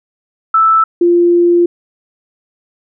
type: tone pair in turn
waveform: sine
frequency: 1318 / 347 Hz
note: E6 / F4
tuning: -1 / -11 cents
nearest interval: octave + major seventh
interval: 2310 cents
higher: first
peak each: -6 dBFS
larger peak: neither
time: 0.54-0.84 / 1.01-1.66 s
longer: second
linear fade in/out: 5 ms
effects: none